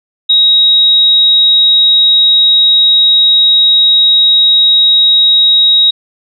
sine tone, 3800 Hz, A#7, 33 cents sharp, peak -4 dBFS, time 0.29-5.91 s, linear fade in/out 10 ms, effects none

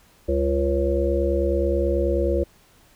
harmonic tone, 69.3 Hz, C#2, in tune, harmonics 1 / 3 / 5 / 7 / 8, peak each -23 / -32 / -24 / -26 / -25 dBFS, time 0.28-2.44 s, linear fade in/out 10 ms, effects pink hiss -56 dBFS RMS until 2.95 s

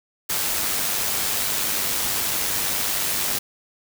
white noise with amplitude modulation, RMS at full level -22 dBFS, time 0.29-3.39 s, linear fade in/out 10 ms, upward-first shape sine, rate 100 Hz, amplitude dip 40%, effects none

